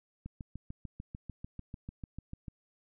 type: click train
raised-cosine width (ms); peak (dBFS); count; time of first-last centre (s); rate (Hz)
5; -29; 16; 0.26-2.482; 6.75
effects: none